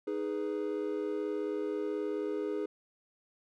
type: chord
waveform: triangle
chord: G# minor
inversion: second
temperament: equal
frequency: 311.1 / 415.3 / 493.9 Hz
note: D#4 / G#4 / B4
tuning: 0 / 0 / 0 cents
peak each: -35 / -32 / -38 dBFS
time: 0.07-2.66 s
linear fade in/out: 5 ms
effects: none